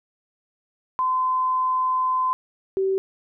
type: tone pair in turn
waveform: sine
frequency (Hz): 1026 / 384.3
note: C6 / G4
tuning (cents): -34 / -34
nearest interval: octave + perfect fourth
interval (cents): 1700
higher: first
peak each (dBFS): -19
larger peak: neither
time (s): 0.99-2.33 / 2.77-2.98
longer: first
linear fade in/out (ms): 0
effects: none